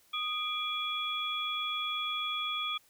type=tone cluster; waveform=sine; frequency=1239 / 2375 / 3363 Hz; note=D#6 / D7 / G#7; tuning=-8 / +19 / +21 cents; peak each=-36 / -38 / -34 dBFS; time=0.13-2.78 s; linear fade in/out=10 ms; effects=white hiss -65 dBFS RMS until 2.89 s